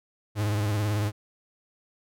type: tone with vibrato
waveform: 45% pulse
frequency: 104.6 Hz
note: G#2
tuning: 13 cents sharp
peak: -24 dBFS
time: 0.35-1.12 s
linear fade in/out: 50 ms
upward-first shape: triangle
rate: 18 Hz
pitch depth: 80 cents each way
effects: none